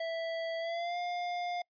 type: tone with pitch glide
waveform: square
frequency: 659.3 to 706.6 Hz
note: E5 to F5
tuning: 0 to +20 cents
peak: -34 dBFS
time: 0-1.62 s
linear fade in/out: 5 ms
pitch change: +120 cents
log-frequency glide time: 0.59-0.98 s
effects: noise-tail reverb RT60 0.1 s tail -26 dB re dry + resampled to 11025 Hz